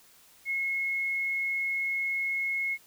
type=tone; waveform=sine; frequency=2171 Hz; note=C#7; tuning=37 cents flat; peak=-27 dBFS; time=0.45-2.78 s; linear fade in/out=50 ms; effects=white hiss -58 dBFS RMS until 2.86 s